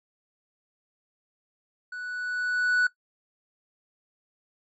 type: tone with level ramp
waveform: triangle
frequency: 1480 Hz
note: F#6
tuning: in tune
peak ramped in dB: -32 to -16 dBFS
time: 1.92-2.87 s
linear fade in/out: 5 ms
effects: noise-tail reverb RT60 0.1 s tail -18 dB re dry + MP3 32 kbps